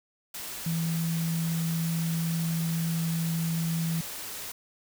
sine tone in noise, 164.81 Hz, E3, in tune, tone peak -26 dBFS, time 0.66-4.01 s, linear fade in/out 5 ms, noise white, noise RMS -38 dBFS, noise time 0.34-4.52 s, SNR +9 dB, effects none

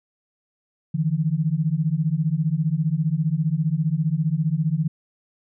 sine beating tone pair, 150 / 165 Hz, D3 / E3, +37 / +2 cents, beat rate 15 Hz, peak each -22 dBFS, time 0.94-4.88 s, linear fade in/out 10 ms, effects none

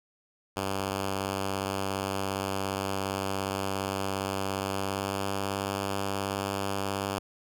5% pulse tone with pitch glide, 97.3 to 98.6 Hz, G2 to G2, -12 to +11 cents, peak -18 dBFS, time 0.56-7.19 s, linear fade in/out 10 ms, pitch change +23 cents, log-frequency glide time 4.69-5.35 s, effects none

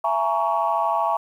sine chord, A# half-diminished seventh, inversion second, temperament just, 671.3 / 839.1 / 932.3 / 1118.8 Hz, E5 / G#5 / A#5 / C#6, +31 / +18 / 0 / +16 cents, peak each -24 dBFS, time 0.04-1.17 s, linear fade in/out 5 ms, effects tanh soft clip ceiling -10 dBFS + 9-bit

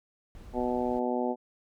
brown noise, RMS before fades -46 dBFS, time 0.35-0.99 s, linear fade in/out 0 ms
harmonic tone, 123.47 Hz, B2, in tune, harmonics 2 / 3 / 4 / 5 / 6 / 7, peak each -31 / -33 / -34 / -35 / -36 / -36 dBFS, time 0.53-1.36 s, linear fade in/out 50 ms
effects none

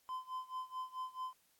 triangle tone with tremolo, 1026 Hz, C6, 34 cents flat, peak -36 dBFS, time 0.09-1.33 s, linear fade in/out 0 ms, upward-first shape sine, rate 4.6 Hz, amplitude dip 90%, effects white hiss -73 dBFS RMS until 1.59 s + AAC 64 kbps

